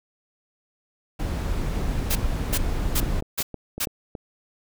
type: noise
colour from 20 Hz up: brown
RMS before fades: -25 dBFS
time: 1.19-3.21 s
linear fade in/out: 10 ms
type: noise bursts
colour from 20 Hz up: white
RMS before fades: -25 dBFS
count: 5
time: 2.1-3.855 s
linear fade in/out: 10 ms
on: 55 ms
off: 370 ms
type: clicks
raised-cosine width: 2 ms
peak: -20 dBFS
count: 9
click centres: 2.529 / 3.03 / 3.188 / 3.224 / 3.404 / 3.543 / 3.78 / 3.872 / 4.152 s
effects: none